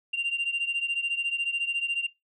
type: beating tone pair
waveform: sine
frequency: 2774 / 2788 Hz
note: F7 / F7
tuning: -12 / -4 cents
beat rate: 14 Hz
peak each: -26 / -29 dBFS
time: 0.13-2.07 s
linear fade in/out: 10 ms
effects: noise-tail reverb RT60 0.2 s tail -22 dB re dry + tanh soft clip ceiling -22 dBFS